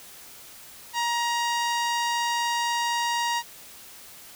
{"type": "tone with low-pass filter", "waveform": "sawtooth", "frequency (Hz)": 944, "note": "A#5", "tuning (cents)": 22, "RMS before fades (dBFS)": -26, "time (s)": [0.93, 3.43], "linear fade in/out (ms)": 50, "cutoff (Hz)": 6700, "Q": 1.2, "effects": ["white hiss -46 dBFS RMS until 4.35 s"]}